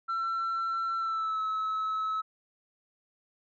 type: tone with pitch glide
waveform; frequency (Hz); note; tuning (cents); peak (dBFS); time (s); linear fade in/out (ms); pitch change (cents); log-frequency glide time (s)
sine; 1347 to 1294.4; E6 to E6; +37 to -32; -26; 0.08-2.22; 20; -69; 0.97-1.41
effects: tanh soft clip ceiling -27 dBFS